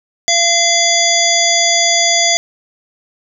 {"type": "harmonic tone", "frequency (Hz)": 684, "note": "F5", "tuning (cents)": -36, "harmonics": [1, 3, 5, 7, 9, 10], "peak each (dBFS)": [-17, -17, -17, -17, -17, -17], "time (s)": [0.28, 2.37], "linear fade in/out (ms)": 0, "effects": []}